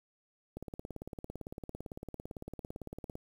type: click train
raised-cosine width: 2 ms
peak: -28 dBFS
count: 47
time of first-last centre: 0.57-3.154 s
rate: 17.8 Hz
effects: 9-bit